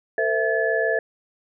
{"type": "tone cluster", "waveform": "sine", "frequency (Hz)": [450.1, 517, 660, 1721], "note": ["A4", "C5", "E5", "A6"], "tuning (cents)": [39, -21, 2, -39], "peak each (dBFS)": [-24, -27, -24, -24], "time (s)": [0.18, 0.99], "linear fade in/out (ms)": 2, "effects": []}